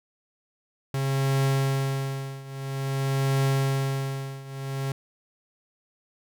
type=tone with tremolo; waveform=45% pulse; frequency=135.8 Hz; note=C#3; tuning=35 cents flat; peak=-20 dBFS; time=0.94-4.92 s; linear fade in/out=2 ms; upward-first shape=triangle; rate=0.5 Hz; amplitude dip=90%; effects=none